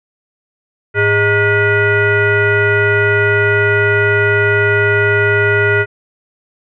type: tone with frequency modulation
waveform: sine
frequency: 926 Hz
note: A#5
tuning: 12 cents flat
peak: -9 dBFS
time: 0.94-5.86 s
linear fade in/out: 50 ms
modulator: 516 Hz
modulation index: 2.2
effects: none